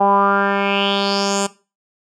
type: tone with low-pass filter sweep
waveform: 10% pulse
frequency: 198.9 Hz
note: G3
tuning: 25 cents sharp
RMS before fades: -17 dBFS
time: 0-1.47 s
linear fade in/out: 10 ms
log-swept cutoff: 820 to 8100 Hz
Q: 4.8
effects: noise-tail reverb RT60 0.3 s tail -18 dB re dry